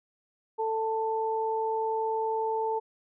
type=tone pair together; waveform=sine; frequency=443.9 / 885 Hz; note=A4 / A5; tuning=+15 / +10 cents; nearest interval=octave; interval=1195 cents; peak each=-29 / -29 dBFS; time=0.58-2.8 s; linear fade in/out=20 ms; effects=none